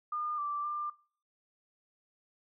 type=tone with pitch steps; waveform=sine; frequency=1212 / 1170 / 1192 Hz; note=D#6 / D6 / D6; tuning=-46 / -7 / +25 cents; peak=-32 dBFS; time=0.12-0.9 s; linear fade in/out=5 ms; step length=260 ms; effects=noise-tail reverb RT60 0.5 s tail -24 dB re dry